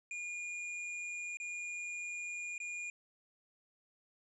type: tone with dropouts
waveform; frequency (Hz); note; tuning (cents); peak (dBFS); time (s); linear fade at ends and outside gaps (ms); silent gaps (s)
square; 2428; D#7; -43; -40; 0.11-2.9; 2; 1.371-1.4 / 2.58-2.601
effects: resampled to 22050 Hz